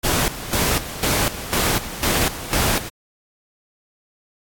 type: noise with tremolo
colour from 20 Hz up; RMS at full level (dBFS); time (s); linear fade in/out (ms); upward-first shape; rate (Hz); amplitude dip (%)
pink; -19; 0.03-2.9; 20; square; 2; 75
effects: AAC 64 kbps